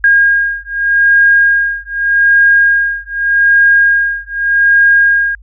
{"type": "beating tone pair", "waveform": "sine", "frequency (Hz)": [1624, 1624.83], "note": ["G#6", "G#6"], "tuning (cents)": [-39, -38], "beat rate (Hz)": 0.83, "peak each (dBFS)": -10, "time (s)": [0.04, 5.35], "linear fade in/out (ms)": 2, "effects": ["added 50 Hz sine -35 dBFS peak until 5.42 s"]}